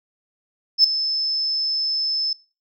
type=tone with ADSR envelope; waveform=sine; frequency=5250 Hz; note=E8; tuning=8 cents flat; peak=-6 dBFS; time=0.78-2.33 s; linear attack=62 ms; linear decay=3 ms; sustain=-14 dB; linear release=3 ms; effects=noise-tail reverb RT60 0.4 s tail -24 dB re dry + tanh soft clip ceiling -4 dBFS